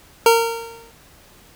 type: tone with exponential decay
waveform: 25% pulse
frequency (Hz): 460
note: A#4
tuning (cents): -23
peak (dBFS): -4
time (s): 0.26-0.91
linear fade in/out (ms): 2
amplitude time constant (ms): 140
effects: pink hiss -49 dBFS RMS until 1.55 s